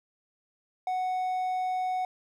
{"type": "tone", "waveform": "triangle", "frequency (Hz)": 740, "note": "F#5", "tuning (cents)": 0, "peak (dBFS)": -25, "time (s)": [0.87, 2.05], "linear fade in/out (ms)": 2, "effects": []}